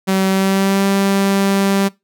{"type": "tone with pitch glide", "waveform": "sawtooth", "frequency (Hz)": [191.2, 196.58], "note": ["G3", "G3"], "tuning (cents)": [-43, 5], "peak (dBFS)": -9, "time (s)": [0.07, 1.89], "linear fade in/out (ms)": 20, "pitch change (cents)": 48, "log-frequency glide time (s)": [0.29, 0.84], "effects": ["noise-tail reverb RT60 0.2 s tail -21 dB re dry"]}